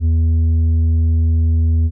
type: tone with tanh clipping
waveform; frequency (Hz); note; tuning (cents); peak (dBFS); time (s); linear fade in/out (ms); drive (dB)
sine; 81.3; E2; -23; -12; 0-1.91; 50; 5
effects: none